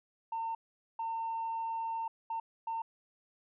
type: tone bursts at uneven times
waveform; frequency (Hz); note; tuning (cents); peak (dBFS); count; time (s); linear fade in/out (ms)
sine; 907; A#5; -48; -32; 4; 0.32-0.55 / 0.99-2.08 / 2.3-2.4 / 2.67-2.82; 5
effects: tanh soft clip ceiling -30 dBFS